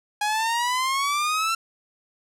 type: exponential sweep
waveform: sawtooth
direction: up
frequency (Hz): 826 to 1355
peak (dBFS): -18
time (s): 0.21-1.55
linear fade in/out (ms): 5
effects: low-pass 11000 Hz 12 dB/octave